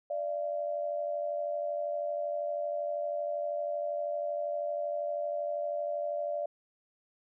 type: tone pair together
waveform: sine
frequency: 587.3 / 680 Hz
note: D5 / F5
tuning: 0 / -46 cents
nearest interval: minor third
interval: 254 cents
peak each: -32 / -36 dBFS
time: 0.1-6.46 s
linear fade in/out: 5 ms
effects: none